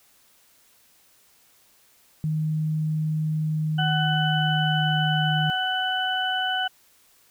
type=tone with pitch glide; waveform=sine; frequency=155.56 to 153.95 Hz; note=D#3 to D#3; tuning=0 to -18 cents; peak=-22 dBFS; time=2.24-5.5 s; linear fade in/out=0 ms; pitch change=-18 cents; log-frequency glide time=3.33-5.17 s
type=harmonic tone; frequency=748 Hz; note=F#5; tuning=19 cents sharp; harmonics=1 / 2 / 4; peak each=-27 / -27 / -27 dBFS; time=3.78-6.68 s; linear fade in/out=10 ms
effects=white hiss -59 dBFS RMS until 7.3 s